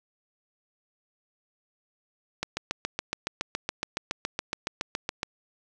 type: click train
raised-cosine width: 0.2 ms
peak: -11 dBFS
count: 21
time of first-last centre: 2.43-5.231 s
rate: 7.14 Hz
effects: none